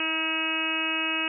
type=harmonic tone with a mistuned harmonic; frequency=320 Hz; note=D#4; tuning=49 cents sharp; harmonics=1 / 2 / 3 / 4 / 5 / 6 / 7 / 8 / 9; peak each=-34 / -40 / -39 / -36 / -36 / -40 / -36 / -28 / -31 dBFS; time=0-1.28 s; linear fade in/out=2 ms; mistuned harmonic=3; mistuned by=-15 cents; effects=none